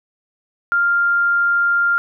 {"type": "tone", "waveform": "sine", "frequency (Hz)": 1396.9, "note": "F6", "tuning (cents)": 0, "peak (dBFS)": -13, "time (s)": [0.72, 1.98], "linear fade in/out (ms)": 0, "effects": []}